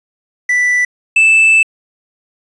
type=tone pair in turn; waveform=triangle; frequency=1975.5 / 2637 Hz; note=B6 / E7; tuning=0 / 0 cents; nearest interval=perfect fourth; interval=500 cents; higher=second; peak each=-8 / -4 dBFS; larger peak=second; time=0.49-0.85 / 1.16-1.63 s; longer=second; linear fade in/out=5 ms; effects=resampled to 24000 Hz + 7-bit